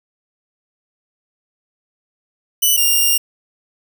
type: tone pair in turn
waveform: 5% pulse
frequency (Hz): 2975 / 2808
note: F#7 / F7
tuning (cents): +9 / +9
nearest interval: minor second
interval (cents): 100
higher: first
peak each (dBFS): -3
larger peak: neither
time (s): 2.62-2.77 / 2.77-3.18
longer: second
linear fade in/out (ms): 10
effects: 7-bit